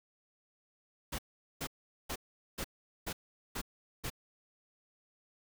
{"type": "noise bursts", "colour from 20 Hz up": "pink", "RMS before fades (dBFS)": -38, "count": 7, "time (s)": [1.12, 4.102], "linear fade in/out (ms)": 10, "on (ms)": 66, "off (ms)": 420, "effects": []}